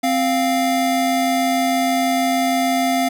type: tone pair together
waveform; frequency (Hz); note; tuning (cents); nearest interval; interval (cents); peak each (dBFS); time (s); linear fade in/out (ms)
square; 261.6 / 698.4; C4 / F5; 0 / 0; octave + perfect fourth; 1700; -20 / -19; 0.03-3.09; 10
effects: none